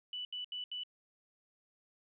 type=tone bursts; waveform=sine; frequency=2971 Hz; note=F#7; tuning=6 cents sharp; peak=-38 dBFS; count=4; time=0.13-0.835 s; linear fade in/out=2 ms; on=120 ms; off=75 ms; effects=none